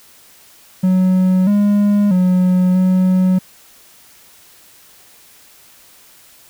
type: tone with pitch steps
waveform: triangle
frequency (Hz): 185.3 / 204.9 / 182.6 / 185.1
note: F#3 / G#3 / F#3 / F#3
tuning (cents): +3 / -23 / -23 / +1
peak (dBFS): -8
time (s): 0.83-3.39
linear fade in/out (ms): 10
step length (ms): 640
effects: white hiss -46 dBFS RMS until 6.49 s